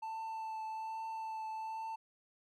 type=tone with vibrato; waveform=triangle; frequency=885 Hz; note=A5; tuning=10 cents sharp; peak=-37 dBFS; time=0.02-1.96 s; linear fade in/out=10 ms; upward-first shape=triangle; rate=1.2 Hz; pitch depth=16 cents each way; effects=none